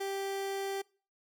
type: tone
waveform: 30% pulse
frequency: 392 Hz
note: G4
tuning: in tune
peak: -31 dBFS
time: 0-0.82 s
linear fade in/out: 10 ms
effects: noise-tail reverb RT60 0.4 s tail -24 dB re dry